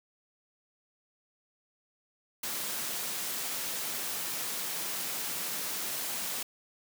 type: high-pass noise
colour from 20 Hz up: white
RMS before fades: -35 dBFS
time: 2.43-6.43 s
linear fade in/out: 5 ms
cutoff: 130 Hz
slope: 24 dB/octave
effects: none